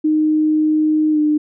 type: tone with pitch glide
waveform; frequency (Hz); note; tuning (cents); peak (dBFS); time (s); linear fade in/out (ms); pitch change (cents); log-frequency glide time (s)
sine; 308.5 to 301.8; D#4 to D4; -15 to +47; -12; 0.04-1.38; 10; -38; 1.11-1.19
effects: none